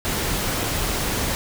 pink noise with dropouts, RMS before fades -24 dBFS, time 0.05-1.35 s, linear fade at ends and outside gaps 0 ms, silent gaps 0.635-0.639 s, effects none

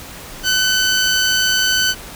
15% pulse tone, 1511 Hz, F#6, 36 cents sharp, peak -7 dBFS, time 0.43-1.95 s, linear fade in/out 50 ms, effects pink hiss -34 dBFS RMS until 2.15 s

